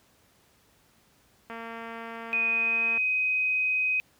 click train, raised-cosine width 0.5 ms, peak -25 dBFS, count 339, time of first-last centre 1.5-2.976 s, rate 229 Hz
sine tone with pitch glide, 2489 to 2515 Hz, D#7 to D#7, 0 to +18 cents, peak -23 dBFS, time 2.33-4 s, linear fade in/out 0 ms, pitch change +18 cents, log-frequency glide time 2.47-2.87 s
effects pink hiss -63 dBFS RMS until 4.19 s + high-pass 60 Hz 12 dB/octave

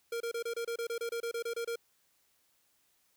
square tone bursts, 466.2 Hz, A#4, in tune, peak -34 dBFS, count 15, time 0.12-1.758 s, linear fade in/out 5 ms, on 84 ms, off 27 ms, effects white hiss -72 dBFS RMS until 3.16 s

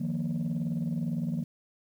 sine chord, Eb suspended second, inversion none, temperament just, 155.56 / 175.01 / 233.3 Hz, Eb3 / F3 / Bb3, 0 / +4 / +2 cents, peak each -31 dBFS, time 0-1.44 s, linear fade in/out 10 ms, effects tanh soft clip ceiling -24 dBFS + 10-bit

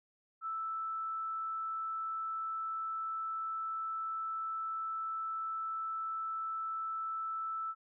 sine tone, 1318.5 Hz, E6, in tune, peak -35 dBFS, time 0.41-7.75 s, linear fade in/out 50 ms, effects none

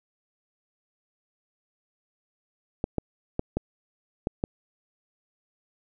clicks, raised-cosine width 2 ms, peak -12 dBFS, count 6, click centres 2.841 / 2.983 / 3.394 / 3.57 / 4.271 / 4.439 s, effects none

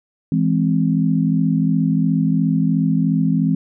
sine chord, E augmented, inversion none, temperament equal, 164.81 / 207.7 / 261.6 Hz, E3 / G#3 / B#3, 0 / 0 / 0 cents, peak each -17 / -20 / -19 dBFS, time 0.32-3.55 s, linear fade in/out 2 ms, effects none

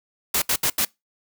white noise bursts at uneven times, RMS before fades -21 dBFS, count 4, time 0.34-0.42 / 0.49-0.56 / 0.63-0.7 / 0.78-0.85 s, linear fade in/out 5 ms, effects noise-tail reverb RT60 0.2 s tail -24 dB re dry

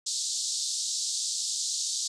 white band-pass noise, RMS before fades -31 dBFS, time 0.06-2.08 s, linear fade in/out 10 ms, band 3800 to 8100 Hz, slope 48 dB/octave, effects none

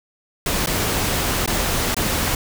pink noise with dropouts, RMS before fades -21 dBFS, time 0.46-2.35 s, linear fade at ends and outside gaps 2 ms, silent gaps 0.661-0.671 / 1.461-1.476 / 1.945-1.966 s, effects none

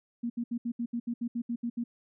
sine tone bursts, 236.4 Hz, A#3, 24 cents sharp, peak -29 dBFS, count 12, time 0.23-1.84 s, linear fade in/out 10 ms, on 70 ms, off 70 ms, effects none

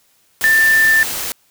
sine tone in noise, 1779 Hz, A6, 19 cents sharp, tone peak -9 dBFS, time 0.44-1.03 s, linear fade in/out 0 ms, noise white, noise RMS -23 dBFS, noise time 0.41-1.32 s, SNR +11 dB, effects white hiss -57 dBFS RMS until 1.5 s

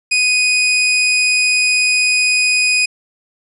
sawtooth tone, 2489 Hz, D#7, in tune, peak -8 dBFS, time 0.11-2.86 s, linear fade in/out 10 ms, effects resampled to 24000 Hz

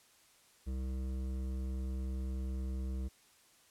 sine tone with hard clipping, 65 Hz, C2, 11 cents flat, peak -37 dBFS, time 0.66-3.09 s, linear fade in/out 20 ms, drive 12 dB, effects white hiss -65 dBFS RMS until 3.7 s + low-pass 11000 Hz 12 dB/octave

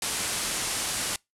white low-pass noise, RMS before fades -30 dBFS, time 0.02-1.16 s, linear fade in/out 2 ms, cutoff 11000 Hz, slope 48 dB/octave, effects noise-tail reverb RT60 0.2 s tail -26 dB re dry

